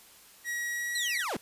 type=tone with pitch glide; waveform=45% pulse; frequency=1910 to 1928.8 Hz; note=A#6 to B6; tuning=+42 to -41 cents; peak=-31 dBFS; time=0.44-1.25 s; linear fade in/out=50 ms; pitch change=+17 cents; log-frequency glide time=0.71-1.13 s
type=linear sweep; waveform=30% pulse; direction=down; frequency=4209 to 120 Hz; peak=-28 dBFS; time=0.95-1.37 s; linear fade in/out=5 ms
effects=white hiss -55 dBFS RMS until 1.41 s + resampled to 32000 Hz